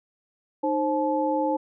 sine tone cluster, 307.1 / 530 / 863 Hz, D#4 / C5 / A5, -23 / +22 / -34 cents, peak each -26 dBFS, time 0.63-1.57 s, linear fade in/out 10 ms, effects none

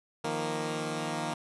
10% pulse chord, Eb suspended second, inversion none, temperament equal, 155.56 / 174.61 / 233.1 Hz, Eb3 / F3 / Bb3, 0 / 0 / 0 cents, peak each -26 / -31 / -27 dBFS, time 0.24-1.34 s, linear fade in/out 5 ms, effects resampled to 24000 Hz

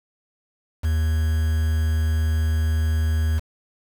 triangle tone with quantisation, 79.1 Hz, D#2, 29 cents sharp, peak -16 dBFS, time 0.83-3.4 s, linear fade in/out 20 ms, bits 6, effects none

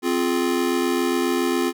square chord, F minor, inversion second, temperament just, 261.9 / 349.2 / 419.1 Hz, C4 / F4 / Ab4, +2 / 0 / +16 cents, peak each -24 / -23 / -28 dBFS, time 0.02-1.73 s, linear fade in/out 50 ms, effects none

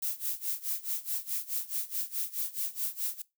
violet noise with tremolo, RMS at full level -31 dBFS, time 0.02-3.22 s, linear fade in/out 5 ms, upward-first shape sine, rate 4.7 Hz, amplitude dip 90%, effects noise-tail reverb RT60 0.2 s tail -20 dB re dry

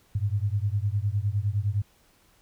sine beating tone pair, 98 / 107.8 Hz, G2 / A2, 0 / -35 cents, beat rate 9.8 Hz, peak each -26 / -27 dBFS, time 0.15-1.82 s, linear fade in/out 5 ms, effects pink hiss -62 dBFS RMS until 2.41 s

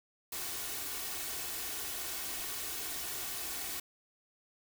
white noise with comb filter, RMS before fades -39 dBFS, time 0.32-3.8 s, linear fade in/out 5 ms, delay 2.7 ms, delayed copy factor +0.55, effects none

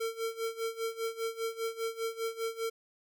square tone with tremolo, 453.3 Hz, A#4, 48 cents flat, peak -31 dBFS, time 0-2.7 s, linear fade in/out 10 ms, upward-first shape sine, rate 5 Hz, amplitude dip 85%, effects none

